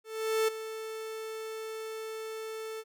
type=tone with ADSR envelope; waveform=45% pulse; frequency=441.2 Hz; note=A4; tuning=5 cents sharp; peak=-24 dBFS; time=0.04-2.84 s; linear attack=440 ms; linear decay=10 ms; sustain=-13 dB; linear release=47 ms; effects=none